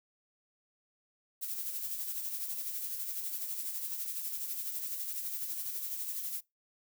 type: noise with tremolo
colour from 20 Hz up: violet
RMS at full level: -36 dBFS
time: 1.41-6.41 s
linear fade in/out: 20 ms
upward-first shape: sine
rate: 12 Hz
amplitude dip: 45%
effects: noise-tail reverb RT60 0.2 s tail -23 dB re dry